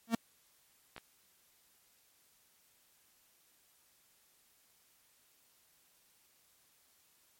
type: tone with exponential growth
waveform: 45% pulse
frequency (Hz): 229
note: A#3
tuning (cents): -31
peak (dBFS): -24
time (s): 0.07-0.15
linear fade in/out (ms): 5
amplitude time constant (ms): 16
type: clicks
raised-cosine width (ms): 0.3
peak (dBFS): -30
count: 2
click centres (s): 0.964 / 0.98
effects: white hiss -69 dBFS RMS until 7.39 s + MP3 64 kbps